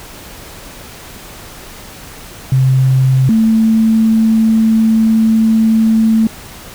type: tone pair in turn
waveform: sine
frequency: 131.3 / 222.3 Hz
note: C3 / A3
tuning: +6 / +18 cents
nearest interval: major sixth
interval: 912 cents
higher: second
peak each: -7 dBFS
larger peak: neither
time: 2.52-3.29 / 3.29-6.27 s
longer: second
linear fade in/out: 2 ms
effects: pink hiss -33 dBFS RMS until 6.74 s